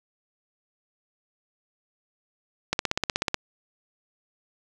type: click train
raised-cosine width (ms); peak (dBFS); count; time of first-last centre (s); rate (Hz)
0.2; -6; 11; 2.73-3.343; 16.3
effects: none